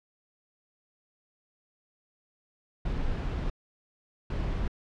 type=noise bursts at uneven times; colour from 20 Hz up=brown; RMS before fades=-30 dBFS; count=2; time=2.85-3.5 / 4.3-4.68 s; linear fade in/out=5 ms; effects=low-pass 4000 Hz 12 dB/octave